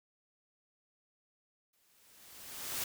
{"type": "noise with exponential growth", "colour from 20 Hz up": "white", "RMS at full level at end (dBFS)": -35, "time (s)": [1.73, 2.84], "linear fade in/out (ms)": 5, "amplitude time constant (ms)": 240, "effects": []}